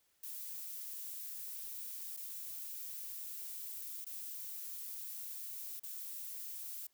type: noise with dropouts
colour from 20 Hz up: violet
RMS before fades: -45 dBFS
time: 0.23-6.87 s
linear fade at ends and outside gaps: 5 ms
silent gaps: 2.167-2.172 / 4.046-4.064 / 5.797-5.834 s
effects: white hiss -75 dBFS RMS until 6.93 s